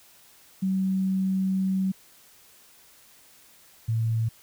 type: tone pair in turn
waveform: sine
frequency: 190 / 112.97 Hz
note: F#3 / A2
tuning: +46 / +46 cents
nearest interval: major sixth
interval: 900 cents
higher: first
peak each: -22 dBFS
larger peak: neither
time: 0.62-1.92 / 3.88-4.29 s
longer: first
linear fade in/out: 10 ms
effects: white hiss -55 dBFS RMS until 4.42 s